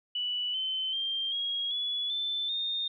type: tone with pitch steps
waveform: sine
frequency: 2960 / 3066 / 3176 / 3290 / 3408 / 3530 / 3657 Hz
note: F#7 / G7 / G7 / G#7 / G#7 / A7 / A#7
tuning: 0 / -39 / +22 / -17 / +44 / +5 / -34 cents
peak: -29 dBFS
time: 0.15-2.88 s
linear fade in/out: 5 ms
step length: 390 ms
effects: none